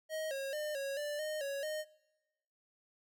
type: tone with pitch steps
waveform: square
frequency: 629 / 544 / 604 / 550 / 589 / 615 / 556 / 616 Hz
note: D#5 / C#5 / D5 / C#5 / D5 / D#5 / C#5 / D#5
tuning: +19 / -33 / +48 / -14 / +5 / -20 / +5 / -17 cents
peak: -37 dBFS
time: 0.09-1.85 s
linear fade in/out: 50 ms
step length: 220 ms
effects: noise-tail reverb RT60 1.0 s tail -22 dB re dry